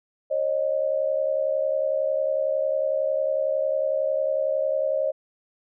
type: tone pair together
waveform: sine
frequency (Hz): 543 / 614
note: C#5 / D#5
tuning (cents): -36 / -23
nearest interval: major second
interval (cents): 213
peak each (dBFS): -24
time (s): 0.3-5.12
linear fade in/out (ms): 20
effects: none